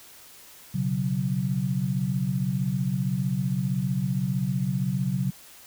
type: chord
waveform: sine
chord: B suspended second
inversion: none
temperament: just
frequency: 123.47 / 138.9 / 185.21 Hz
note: B2 / C#3 / F#3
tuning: 0 / +4 / +2 cents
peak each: -30 / -27 / -27 dBFS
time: 0.74-5.31 s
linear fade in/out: 10 ms
effects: white hiss -49 dBFS RMS until 5.66 s